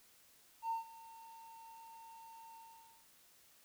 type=tone with ADSR envelope; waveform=triangle; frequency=909 Hz; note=A#5; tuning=44 cents flat; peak=-30 dBFS; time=0.62-3.07 s; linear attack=86 ms; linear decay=130 ms; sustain=-21 dB; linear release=530 ms; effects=tanh soft clip ceiling -32 dBFS + white hiss -66 dBFS RMS until 3.64 s